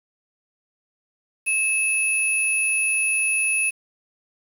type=tone pair together; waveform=sine; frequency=2600 / 10448 Hz; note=E7 / E9; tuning=-24 / -17 cents; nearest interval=2 octaves; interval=2407 cents; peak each=-20 / -24 dBFS; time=1.46-3.71 s; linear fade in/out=20 ms; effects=7-bit